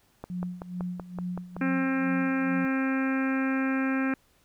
click train, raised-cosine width 1 ms, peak -22 dBFS, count 8, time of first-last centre 0.24-1.566 s, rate 5.28 Hz
sine tone with tremolo, 179.2 Hz, F3, 45 cents sharp, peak -29 dBFS, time 0.3-2.65 s, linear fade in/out 0 ms, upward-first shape sine, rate 2.3 Hz, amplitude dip 80%
harmonic tone, 266 Hz, C4, 29 cents sharp, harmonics 1 / 2 / 3 / 4 / 5 / 6 / 7 / 8 / 9 / 10, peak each -25 / -37 / -41 / -42 / -38 / -35 / -41 / -45 / -39 / -50 dBFS, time 1.61-4.14 s, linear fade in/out 2 ms
effects pink hiss -65 dBFS RMS until 4.44 s

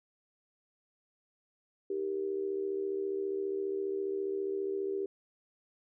sine tone with amplitude modulation, 392 Hz, G4, in tune, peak -28 dBFS, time 1.9-5.06 s, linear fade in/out 5 ms, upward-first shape sine, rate 74.8 Hz, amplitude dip 70%, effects none

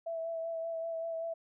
sine tone with vibrato, 659.3 Hz, E5, in tune, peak -34 dBFS, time 0.06-1.34 s, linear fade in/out 10 ms, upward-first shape sine, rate 5.2 Hz, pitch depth 20 cents each way, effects none

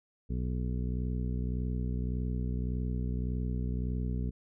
harmonic tone, 61.74 Hz, B1, in tune, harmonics 1 / 2 / 3 / 4 / 5 / 6 / 7, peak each -32 / -36 / -38 / -41 / -53 / -51 / -48 dBFS, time 0.29-4.31 s, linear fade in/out 20 ms, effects none

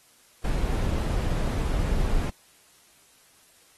brown noise, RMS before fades -25 dBFS, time 0.44-2.3 s, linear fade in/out 5 ms, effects white hiss -58 dBFS RMS until 3.77 s + AAC 32 kbps

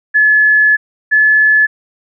sine tone pair in turn, 1714 / 1721.5 Hz, A6 / A6, -46 / -38 cents, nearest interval unison, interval 8 cents, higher second, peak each -6 dBFS, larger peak neither, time 0.14-0.77 / 1.11-1.67 s, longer first, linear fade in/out 20 ms, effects none

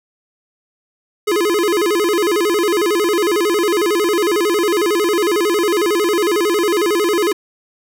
square tone with vibrato, 379.4 Hz, F#4, 43 cents sharp, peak -14 dBFS, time 1.27-7.33 s, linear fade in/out 10 ms, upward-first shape square, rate 11 Hz, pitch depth 180 cents each way, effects none

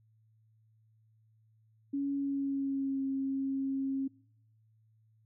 sine tone with pitch glide, 279.6 to 270.1 Hz, C#4 to C#4, +15 to -45 cents, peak -30 dBFS, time 1.93-4.08 s, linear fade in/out 10 ms, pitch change -60 cents, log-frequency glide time 2.14-3.03 s, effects noise-tail reverb RT60 0.7 s tail -26 dB re dry + added 110 Hz sine -64 dBFS peak until 5.25 s

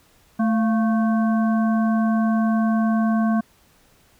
harmonic tone with a mistuned harmonic, 220 Hz, A3, in tune, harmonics 1 / 3 / 5 / 7, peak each -17 / -27 / -31 / -34 dBFS, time 0.39-3.41 s, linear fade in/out 10 ms, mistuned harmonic 3, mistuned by +78 cents, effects pink hiss -57 dBFS RMS until 4.19 s

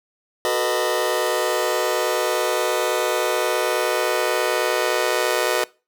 sawtooth chord, B dominant seventh, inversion second, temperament just, 370.4 / 444.5 / 493.9 / 617.4 Hz, F#4 / A4 / B4 / D#5, +2 / +18 / 0 / -14 cents, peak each -21 / -22 / -20 / -20 dBFS, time 0.45-5.64 s, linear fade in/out 0 ms, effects noise-tail reverb RT60 0.3 s tail -22 dB re dry

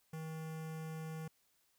square tone with notch filter, 159.2 Hz, D#3, 40 cents sharp, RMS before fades -44 dBFS, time 0.13-1.28 s, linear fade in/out 5 ms, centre 4000 Hz, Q 1.7, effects white hiss -75 dBFS RMS until 1.78 s

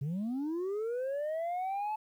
sine linear sweep, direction up, 130.81 to 871 Hz, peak -29 dBFS, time 0.01-1.96 s, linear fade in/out 10 ms, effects tanh soft clip ceiling -31 dBFS + 11-bit

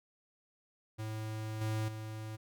square tone with level steps, 109.1 Hz, A2, 14 cents flat, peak -38 / -33 / -41 dBFS, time 0.98-2.37 s, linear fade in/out 20 ms, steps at 1.61 / 1.88 s, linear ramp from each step 5 ms, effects none

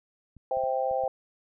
clicks, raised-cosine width 5 ms, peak -38 dBFS, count 5, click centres 0.367 / 0.571 / 0.638 / 0.912 / 1.038 s
sine chord, C major, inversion none, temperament just, 523.3 / 654.1 / 784.9 Hz, C5 / E5 / G5, 0 / -14 / +2 cents, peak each -28 / -32 / -29 dBFS, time 0.51-1.08 s, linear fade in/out 2 ms
effects none

